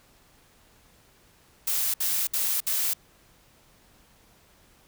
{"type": "noise bursts", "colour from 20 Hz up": "blue", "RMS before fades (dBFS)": -26, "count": 4, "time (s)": [1.67, 2.936], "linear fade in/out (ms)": 5, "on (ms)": 270, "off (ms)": 62, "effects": ["pink hiss -59 dBFS RMS until 4.87 s"]}